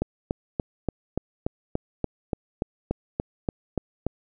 click train, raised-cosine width 2 ms, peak -11 dBFS, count 15, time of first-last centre 0.02-4.066 s, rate 3.46 Hz, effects none

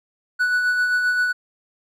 triangle tone with tremolo, 1480 Hz, F#6, in tune, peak -14 dBFS, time 0.39-1.33 s, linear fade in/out 20 ms, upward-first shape sine, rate 7.6 Hz, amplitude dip 35%, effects none

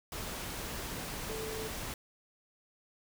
sine tone in noise, 440.1 Hz, A4, in tune, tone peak -39 dBFS, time 1.29-1.68 s, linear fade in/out 2 ms, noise pink, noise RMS -40 dBFS, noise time 0.12-1.94 s, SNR -2 dB, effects none

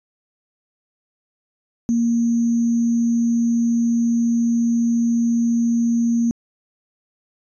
sine tone with sample-and-hold, 233.6 Hz, A#3, 4 cents sharp, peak -15 dBFS, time 1.89-6.31 s, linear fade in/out 0 ms, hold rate 6300 Hz, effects resampled to 22050 Hz

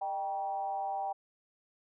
sine tone with frequency modulation, 784 Hz, G5, in tune, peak -32 dBFS, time 0.01-1.13 s, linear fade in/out 10 ms, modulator 173 Hz, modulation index 0.6, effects none

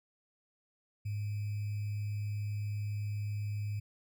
sine tone with sample-and-hold, 103.83 Hz, G#2, in tune, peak -33 dBFS, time 1.05-3.8 s, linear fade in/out 10 ms, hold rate 2450 Hz, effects none

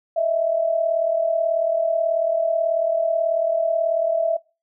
sine tone pair together, 625.7 / 664 Hz, D#5 / E5, +10 / +12 cents, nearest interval minor second, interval 102 cents, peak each -24 / -18 dBFS, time 0.16-4.37 s, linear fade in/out 10 ms, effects noise-tail reverb RT60 0.3 s tail -24 dB re dry

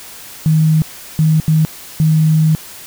sine tone bursts at uneven times, 157.1 Hz, D#3, 17 cents sharp, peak -8 dBFS, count 4, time 0.46-0.82 / 1.19-1.4 / 1.48-1.65 / 2-2.55 s, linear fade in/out 0 ms, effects white hiss -34 dBFS RMS until 2.86 s

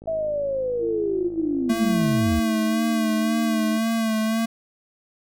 click train, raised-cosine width 2 ms, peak -29 dBFS, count 125, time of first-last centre 0.02-2.36 s, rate 53 Hz
sine linear sweep, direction down, 659.3 to 65.41 Hz, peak -22 dBFS, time 0.07-2.4 s, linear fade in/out 10 ms
sine tone with pitch glide, 338.5 to 306.8 Hz, E4 to D#4, +46 to -24 cents, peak -26 dBFS, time 0.79-3.8 s, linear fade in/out 50 ms, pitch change -170 cents, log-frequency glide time 1.67-3 s
square tone with vibrato, 222.8 Hz, A3, 22 cents sharp, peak -21 dBFS, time 1.69-4.46 s, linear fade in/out 10 ms, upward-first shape sine, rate 1.9 Hz, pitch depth 36 cents each way
effects none

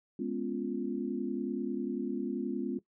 sine chord, C# dominant seventh, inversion second, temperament equal, 207.7 / 246.9 / 277.2 / 349.2 Hz, G#3 / B3 / C#4 / E#4, 0 / 0 / 0 / 0 cents, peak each -38 / -36 / -37 / -37 dBFS, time 0.19-2.79 s, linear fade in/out 5 ms, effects noise-tail reverb RT60 0.1 s tail -17 dB re dry

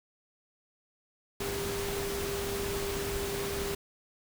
sine tone in noise, 398.9 Hz, G4, 30 cents sharp, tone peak -34 dBFS, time 1.4-3.75 s, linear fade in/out 5 ms, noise pink, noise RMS -36 dBFS, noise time 1.4-3.75 s, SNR -1 dB, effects none

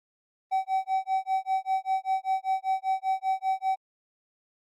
triangle tone with tremolo, 764 Hz, G5, 45 cents flat, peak -19 dBFS, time 0.51-3.76 s, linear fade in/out 20 ms, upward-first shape sine, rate 5.1 Hz, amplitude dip 100%, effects tanh soft clip ceiling -15 dBFS + Opus 32 kbps

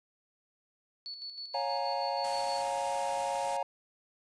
sine tone with tremolo, 4435 Hz, C#8, in tune, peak -38 dBFS, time 1.06-2.62 s, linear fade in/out 0 ms, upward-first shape square, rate 6.3 Hz, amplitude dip 50%
triangle chord, Bb minor seventh, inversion first, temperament equal with one note detuned, 554.4 / 710.7 / 830.6 / 932.3 Hz, Db5 / F5 / Ab5 / Bb5, 0 / +30 / 0 / 0 cents, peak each -34 dBFS, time 1.54-3.63 s, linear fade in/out 5 ms
white low-pass noise, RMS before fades -47 dBFS, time 2.24-3.57 s, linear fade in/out 5 ms, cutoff 10000 Hz, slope 48 dB/octave
effects resampled to 24000 Hz

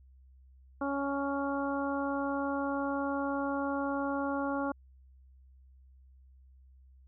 harmonic tone, 278.9 Hz, C#4, 11 cents sharp, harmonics 1 / 2 / 3 / 4 / 5, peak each -33 / -36 / -38 / -39 / -40 dBFS, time 0.81-4.72 s, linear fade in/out 5 ms, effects added 65 Hz sine -55 dBFS peak until 7.07 s

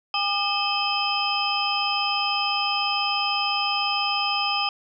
sine tone cluster, 810 / 1207 / 2591 / 3113 / 5060 Hz, G#5 / D6 / E7 / G7 / D#8, -43 / +47 / -30 / -13 / +28 cents, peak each -28 dBFS, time 0.14-4.69 s, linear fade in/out 2 ms, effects none

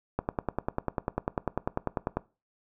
click train, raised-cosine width 1 ms, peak -13 dBFS, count 21, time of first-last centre 0.19-2.17 s, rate 10.1 Hz, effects noise-tail reverb RT60 0.3 s tail -20 dB re dry

